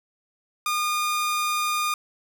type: tone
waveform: sawtooth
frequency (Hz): 1217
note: D#6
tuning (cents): -39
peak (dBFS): -19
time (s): 0.66-1.94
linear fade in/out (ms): 2
effects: none